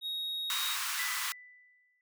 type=tone; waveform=triangle; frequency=3765 Hz; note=A#7; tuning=16 cents sharp; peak=-32 dBFS; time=0.01-0.77 s; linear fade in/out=50 ms
type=high-pass noise; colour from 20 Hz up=pink; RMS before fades=-35 dBFS; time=0.5-1.32 s; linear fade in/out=0 ms; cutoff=1000 Hz; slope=48 dB/octave
type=tone with exponential decay; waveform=sine; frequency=1988 Hz; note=B6; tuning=11 cents sharp; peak=-33 dBFS; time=0.99-2.01 s; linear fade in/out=1 ms; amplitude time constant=220 ms
effects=none